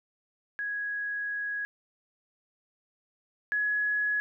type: tone pair in turn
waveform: sine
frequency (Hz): 1663 / 1684.3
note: G#6 / G#6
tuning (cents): +2 / +24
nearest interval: unison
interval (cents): 22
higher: second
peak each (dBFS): -30 / -25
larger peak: second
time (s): 0.59-1.65 / 3.52-4.2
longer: first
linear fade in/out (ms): 0
effects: none